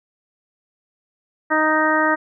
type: harmonic tone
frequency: 311.1 Hz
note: D#4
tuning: in tune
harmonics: 1 / 2 / 3 / 4 / 5 / 6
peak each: -22 / -22 / -22 / -22 / -22 / -22 dBFS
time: 1.5-2.16 s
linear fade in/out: 20 ms
effects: none